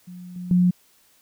sine tone with level steps, 179.2 Hz, F3, 45 cents sharp, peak -36 / -30 / -14 dBFS, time 0.07-0.71 s, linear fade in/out 10 ms, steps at 0.36 / 0.51 s, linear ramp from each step 2 ms, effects white hiss -59 dBFS RMS until 1.21 s

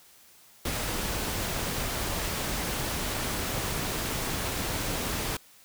pink noise, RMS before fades -31 dBFS, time 0.65-5.37 s, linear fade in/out 5 ms, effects white hiss -56 dBFS RMS until 5.64 s

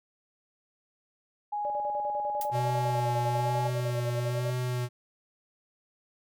sine tone with pitch glide, 830.6 to 842.7 Hz, G#5 to G#5, 0 to +25 cents, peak -29 dBFS, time 1.52-3.68 s, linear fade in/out 10 ms, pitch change +25 cents, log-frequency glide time 2.31-2.63 s
sine tone with tremolo, 590 Hz, D5, 8 cents sharp, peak -32 dBFS, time 1.65-4.52 s, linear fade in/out 0 ms, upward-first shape square, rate 10 Hz, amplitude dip 80%
blue noise with exponential decay, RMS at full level -33 dBFS, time 2.41-2.51 s, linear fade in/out 2 ms, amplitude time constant 21 ms
square tone with vibrato, 123.7 Hz, B2, 3 cents sharp, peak -29 dBFS, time 2.51-4.89 s, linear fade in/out 50 ms, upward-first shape sine, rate 1.1 Hz, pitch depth 26 cents each way
effects none

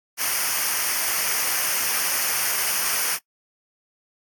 white noise with comb filter, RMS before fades -23 dBFS, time 0.17-3.19 s, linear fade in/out 50 ms, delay 0.26 ms, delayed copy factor -0.7, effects noise-tail reverb RT60 0.1 s tail -22 dB re dry + AAC 64 kbps

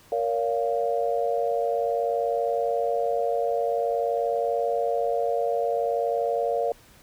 sine chord, Bb minor, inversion none, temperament equal with one note detuned, 466.2 / 566.7 / 698.5 Hz, Bb4 / Db5 / F5, 0 / +38 / 0 cents, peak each -26 / -27 / -27 dBFS, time 0.12-6.72 s, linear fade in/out 2 ms, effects pink hiss -54 dBFS RMS until 7.02 s

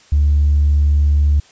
triangle tone with tanh clipping, 73 Hz, D2, 10 cents flat, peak -10 dBFS, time 0.12-1.4 s, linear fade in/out 5 ms, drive 5 dB, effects white hiss -48 dBFS RMS until 1.51 s + resampled to 16000 Hz

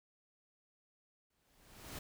pink noise with exponential growth, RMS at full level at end -44 dBFS, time 1.3-1.99 s, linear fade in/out 5 ms, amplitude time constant 150 ms, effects none

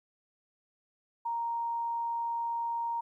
sine tone, 932.3 Hz, A#5, in tune, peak -30 dBFS, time 1.25-3.01 s, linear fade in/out 10 ms, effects 12-bit

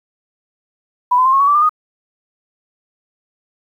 sine tone with pitch steps, 987.8 / 1020.3 / 1053.8 / 1088.5 / 1124.2 / 1161.2 / 1199.4 / 1238.8 Hz, B5 / C6 / C6 / C#6 / C#6 / D6 / D6 / D#6, 0 / -44 / +12 / -32 / +24 / -20 / +36 / -8 cents, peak -9 dBFS, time 1.11-1.694 s, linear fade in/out 10 ms, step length 73 ms, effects 8-bit

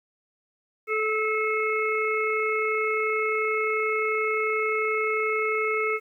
harmonic tone, 434.3 Hz, A4, 23 cents flat, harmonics 1 / 3 / 5 / 6, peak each -26 / -29 / -27 / -37 dBFS, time 0.87-6 s, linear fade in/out 50 ms, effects 10-bit

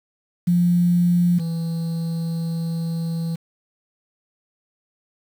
sine / triangle tone pair in turn, 175 / 165.51 Hz, F3 / E3, +4 / +7 cents, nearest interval minor second, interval 97 cents, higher first, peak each -14 / -20 dBFS, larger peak first, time 0.47-1.39 / 1.39-3.36 s, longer second, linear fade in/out 10 ms, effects 7-bit

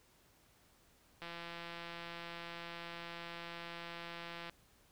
click train, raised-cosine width 0.3 ms, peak -30 dBFS, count 558, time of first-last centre 1.22-4.496 s, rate 170 Hz, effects pink hiss -68 dBFS RMS until 4.91 s

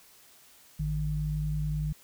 sine tone pair together, 53.67 / 151.8 Hz, A1 / D#3, -42 / -42 cents, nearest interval octave + tritone, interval 1800 cents, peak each -32 / -29 dBFS, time 0.79-1.93 s, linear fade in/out 10 ms, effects white hiss -57 dBFS RMS until 2.03 s

